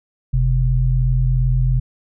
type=tone pair together; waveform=sine; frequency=45.41 / 128.1 Hz; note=F#1 / C3; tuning=-32 / -36 cents; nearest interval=octave + tritone; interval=1796 cents; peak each=-16 dBFS; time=0.33-1.8 s; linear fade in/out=10 ms; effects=none